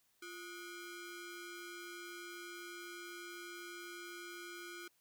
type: ring-modulated tone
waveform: sawtooth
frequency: 904 Hz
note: A5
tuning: 47 cents sharp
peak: -40 dBFS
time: 0.22-4.88 s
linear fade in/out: 5 ms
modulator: 556 Hz
effects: white hiss -75 dBFS RMS until 5 s